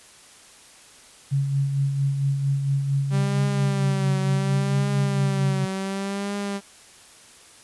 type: tone with tremolo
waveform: sine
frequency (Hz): 138.59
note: C#3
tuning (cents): 0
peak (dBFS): -18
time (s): 1.31-5.66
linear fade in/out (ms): 20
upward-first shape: sine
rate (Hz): 4.4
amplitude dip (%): 45
type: tone with vibrato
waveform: sawtooth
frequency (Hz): 196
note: G3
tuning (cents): 0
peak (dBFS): -22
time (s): 3.1-6.61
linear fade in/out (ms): 50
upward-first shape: triangle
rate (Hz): 0.69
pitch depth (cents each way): 57
effects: white hiss -49 dBFS RMS until 7.63 s + resampled to 24000 Hz